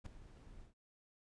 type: noise with ADSR envelope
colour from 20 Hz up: brown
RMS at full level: -41 dBFS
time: 0.04-0.74 s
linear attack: 23 ms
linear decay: 3 ms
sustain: -15 dB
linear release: 120 ms
effects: resampled to 22050 Hz